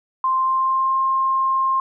sine tone with pitch glide, 1046.5 to 1061.7 Hz, C6 to C6, 0 to +25 cents, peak -16 dBFS, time 0.24-1.8 s, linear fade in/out 2 ms, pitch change +25 cents, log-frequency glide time 0.37-1 s, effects none

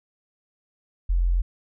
sine tone, 43.65 Hz, F1, in tune, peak -18 dBFS, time 1.09-1.42 s, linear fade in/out 10 ms, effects none

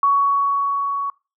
sine tone with level ramp, 1120 Hz, C#6, 18 cents sharp, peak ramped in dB -12 to -21 dBFS, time 0.03-1.1 s, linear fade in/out 2 ms, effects noise-tail reverb RT60 0.3 s tail -23 dB re dry

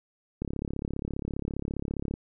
click train, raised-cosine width 3 ms, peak -19 dBFS, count 61, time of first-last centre 0.42-2.139 s, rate 34.9 Hz, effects none

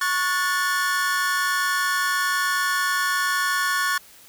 45% pulse chord, F# minor, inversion second, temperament equal with one note detuned, 1108.7 / 1457.9 / 1760 Hz, C#6 / F#6 / A6, 0 / -26 / 0 cents, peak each -25 dBFS, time 0.01-3.98 s, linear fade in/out 5 ms, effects white hiss -49 dBFS RMS until 4.28 s

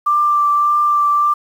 sine tone with vibrato, 1179 Hz, D6, 6 cents sharp, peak -11 dBFS, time 0.06-1.34 s, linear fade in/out 10 ms, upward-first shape triangle, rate 1.7 Hz, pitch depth 15 cents each way, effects 7-bit

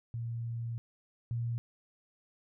sine tone pair in turn, 116.54 / 117.69 Hz, A#2 / A#2, 0 / +17 cents, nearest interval unison, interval 17 cents, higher second, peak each -34 / -31 dBFS, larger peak second, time 0.14-0.78 / 1.31-1.58 s, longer first, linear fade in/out 0 ms, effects none

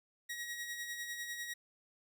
sawtooth tone with tremolo, 1900 Hz, A#6, 33 cents sharp, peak -35 dBFS, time 0.29-1.54 s, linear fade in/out 10 ms, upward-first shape sine, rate 10 Hz, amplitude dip 45%, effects none

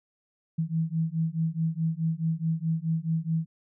sine beating tone pair, 160 / 164.7 Hz, D#3 / E3, +49 / -1 cents, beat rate 4.7 Hz, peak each -28 dBFS, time 0.58-3.46 s, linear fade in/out 10 ms, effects none

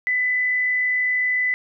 sine tone with frequency modulation, 2000 Hz, B6, 21 cents sharp, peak -18 dBFS, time 0.07-1.54 s, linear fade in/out 0 ms, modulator 47.1 Hz, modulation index 0.31, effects none

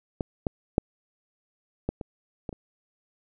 clicks, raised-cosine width 2 ms, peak -14 / -12 / -6 / -13 / -21 / -19 / -26 dBFS, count 7, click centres 0.208 / 0.468 / 0.781 / 1.89 / 2.012 / 2.492 / 2.528 s, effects none

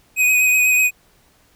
square tone with vibrato, 2506 Hz, D#7, 12 cents sharp, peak -13 dBFS, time 0.16-0.91 s, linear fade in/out 50 ms, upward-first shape triangle, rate 8.1 Hz, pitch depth 26 cents each way, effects pink hiss -56 dBFS RMS until 1.55 s

